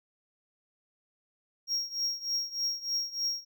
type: tone with tremolo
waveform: triangle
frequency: 5588 Hz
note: F8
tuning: in tune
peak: -25 dBFS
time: 1.67-3.45 s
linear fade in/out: 50 ms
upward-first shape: triangle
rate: 3.3 Hz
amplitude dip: 90%
effects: none